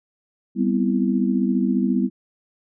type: chord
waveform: sine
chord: C major seventh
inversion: second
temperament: equal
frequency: 196 / 246.9 / 261.6 / 329.6 Hz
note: G3 / B3 / C4 / E4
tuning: 0 / 0 / 0 / 0 cents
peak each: -21 / -21 / -27 / -26 dBFS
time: 0.55-2.1 s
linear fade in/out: 50 ms
effects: none